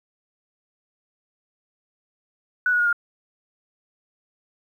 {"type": "tone with pitch steps", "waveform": "sine", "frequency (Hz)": [1480, 1457.1, 1434.5, 1412.3], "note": ["F#6", "F#6", "F6", "F6"], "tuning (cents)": [0, -27, 46, 19], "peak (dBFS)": -17, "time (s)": [2.66, 2.928], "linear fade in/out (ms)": 2, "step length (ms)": 67, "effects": ["9-bit"]}